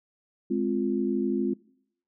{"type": "chord", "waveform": "sine", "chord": "F minor", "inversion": "first", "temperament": "just", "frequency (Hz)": [209.5, 261.9, 349.2], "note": ["Ab3", "C4", "F4"], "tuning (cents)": [15, 2, 0], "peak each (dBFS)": -28, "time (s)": [0.5, 1.54], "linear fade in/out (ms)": 10, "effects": ["noise-tail reverb RT60 0.7 s tail -23 dB re dry"]}